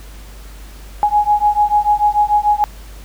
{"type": "beating tone pair", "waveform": "sine", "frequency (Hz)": [830.6, 837.4], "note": ["G#5", "G#5"], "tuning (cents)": [0, 14], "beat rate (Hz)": 6.8, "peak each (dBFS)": -14, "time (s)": [1.03, 2.64], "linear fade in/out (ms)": 0, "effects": ["added 50 Hz sine -33 dBFS peak until 3.04 s", "pink hiss -42 dBFS RMS until 3.04 s"]}